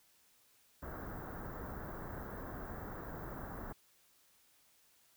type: band-stop noise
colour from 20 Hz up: pink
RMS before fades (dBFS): -45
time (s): 0.82-3.73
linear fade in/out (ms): 10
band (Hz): 1700 to 16000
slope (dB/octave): 48
effects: white hiss -69 dBFS RMS until 5.16 s